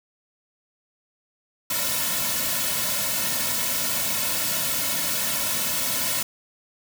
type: noise with comb filter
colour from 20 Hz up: white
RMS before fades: -25 dBFS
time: 1.7-6.23 s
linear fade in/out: 5 ms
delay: 2.5 ms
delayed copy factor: -0.9
effects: none